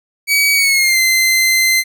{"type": "tone with pitch glide", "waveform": "sawtooth", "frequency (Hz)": [2270, 2070], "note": ["C#7", "C7"], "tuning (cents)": [41, -19], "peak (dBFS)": -7, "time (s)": [0.27, 1.84], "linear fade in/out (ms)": 50, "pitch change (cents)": -160, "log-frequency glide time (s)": [0.54, 0.99], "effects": []}